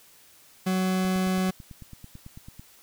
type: tone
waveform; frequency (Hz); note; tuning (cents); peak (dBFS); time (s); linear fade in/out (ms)
40% pulse; 186.5; F#3; +14; -22; 0.66-1.51; 10
type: click train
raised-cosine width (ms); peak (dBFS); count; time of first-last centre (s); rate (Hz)
5; -30; 15; 1.05-2.595; 9.06
effects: white hiss -55 dBFS RMS until 2.82 s